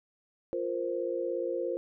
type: chord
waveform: sine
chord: F suspended fourth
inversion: none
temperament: equal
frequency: 349.2 / 466.2 / 523.3 Hz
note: F4 / Bb4 / C5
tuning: 0 / 0 / 0 cents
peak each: -34 / -35 / -33 dBFS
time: 0.53-1.77 s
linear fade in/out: 0 ms
effects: none